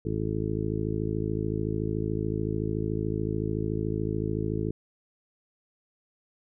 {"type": "harmonic tone", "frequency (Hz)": 53.7, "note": "A1", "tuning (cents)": -41, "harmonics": [1, 2, 3, 4, 5, 6, 7, 8], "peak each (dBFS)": [-37, -32, -33, -37, -38, -34, -36, -35], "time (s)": [0.05, 4.71], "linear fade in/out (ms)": 5, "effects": []}